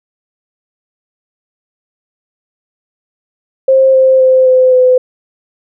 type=tone with pitch steps; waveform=sine; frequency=530 / 524.2 / 518.5 / 512.8 / 507.2 Hz; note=C5 / C5 / C5 / C5 / B4; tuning=+22 / +3 / -16 / -35 / +46 cents; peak=-4 dBFS; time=3.68-4.98 s; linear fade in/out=5 ms; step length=260 ms; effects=none